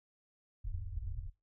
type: low-pass noise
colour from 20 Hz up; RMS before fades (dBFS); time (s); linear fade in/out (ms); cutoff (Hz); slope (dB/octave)
pink; -40; 0.64-1.3; 10; 110; 96
effects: noise-tail reverb RT60 0.2 s tail -17 dB re dry